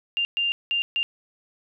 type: tone bursts at uneven times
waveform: sine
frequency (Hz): 2794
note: F7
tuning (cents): 0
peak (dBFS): -21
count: 4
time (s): 0.17-0.25 / 0.37-0.52 / 0.71-0.82 / 0.96-1.03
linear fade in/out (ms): 0
effects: none